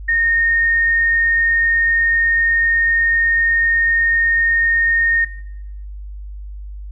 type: tone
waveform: sine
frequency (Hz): 1842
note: A#6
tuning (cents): -21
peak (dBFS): -13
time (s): 0.08-5.25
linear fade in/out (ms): 10
effects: noise-tail reverb RT60 0.8 s tail -17 dB re dry + added 50 Hz sine -28 dBFS peak until 6.91 s